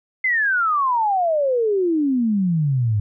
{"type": "exponential sweep", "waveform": "sine", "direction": "down", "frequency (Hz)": [2093, 100.5], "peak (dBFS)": -16, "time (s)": [0.24, 3], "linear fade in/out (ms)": 5, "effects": []}